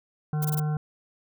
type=harmonic tone; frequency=151.6 Hz; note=D#3; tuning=45 cents flat; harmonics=1 / 3 / 5 / 7 / 9 / 10; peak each=-24 / -41 / -39 / -48 / -46 / -50 dBFS; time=0.33-0.77 s; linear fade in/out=2 ms
type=noise bursts; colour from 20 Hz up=violet; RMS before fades=-32 dBFS; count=4; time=0.42-0.599 s; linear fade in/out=5 ms; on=29 ms; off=21 ms
effects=none